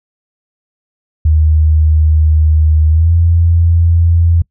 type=tone with pitch glide; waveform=sine; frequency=77.78 to 84.33 Hz; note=D#2 to E2; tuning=0 to +40 cents; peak=-6 dBFS; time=1.25-4.42 s; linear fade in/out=5 ms; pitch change=+140 cents; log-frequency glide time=2.89-3.12 s; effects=noise-tail reverb RT60 0.1 s tail -24 dB re dry